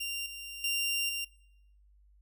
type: tone with level steps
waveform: sawtooth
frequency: 2780 Hz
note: F7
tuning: 9 cents flat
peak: -30 / -37 / -25 / -29 dBFS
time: 0-1.25 s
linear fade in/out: 10 ms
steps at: 0.26 / 0.64 / 1.09 s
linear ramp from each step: 2 ms
effects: noise-tail reverb RT60 0.8 s tail -24 dB re dry + added 50 Hz sine -59 dBFS peak until 2.21 s